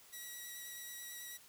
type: tone with vibrato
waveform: 5% pulse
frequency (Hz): 1931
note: B6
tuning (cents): -39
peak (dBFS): -36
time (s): 0.12-1.38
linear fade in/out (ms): 20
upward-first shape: sine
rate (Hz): 9.2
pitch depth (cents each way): 17
effects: white hiss -61 dBFS RMS until 1.48 s